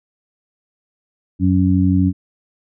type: harmonic tone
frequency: 92.5 Hz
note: F#2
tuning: in tune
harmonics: 1 / 2 / 3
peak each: -16 / -16 / -16 dBFS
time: 1.39-2.13 s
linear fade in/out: 50 ms
effects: none